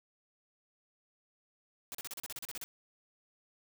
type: noise bursts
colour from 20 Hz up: white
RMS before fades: -42 dBFS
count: 12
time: 1.92-2.64 s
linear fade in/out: 0 ms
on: 27 ms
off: 36 ms
effects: none